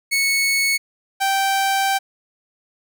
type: tone pair in turn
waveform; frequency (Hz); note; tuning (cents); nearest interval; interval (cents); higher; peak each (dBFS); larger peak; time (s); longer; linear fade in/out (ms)
sawtooth; 2207 / 780.3; C#7 / G5; -8 / -8; octave + tritone; 1800; first; -13; neither; 0.11-0.78 / 1.2-1.99; second; 20
effects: none